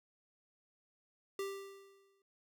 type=tone with exponential decay; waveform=square; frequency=393.1 Hz; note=G4; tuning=5 cents sharp; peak=-36 dBFS; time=1.39-2.22 s; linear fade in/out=2 ms; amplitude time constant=180 ms; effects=none